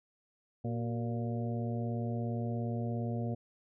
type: harmonic tone with a mistuned harmonic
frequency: 117.2 Hz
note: A#2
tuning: 10 cents sharp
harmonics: 1 / 2 / 3 / 4 / 5 / 6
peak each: -34 / -37 / -45 / -44 / -45 / -46 dBFS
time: 0.64-3.35 s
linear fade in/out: 10 ms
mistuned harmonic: 3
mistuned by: +96 cents
effects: none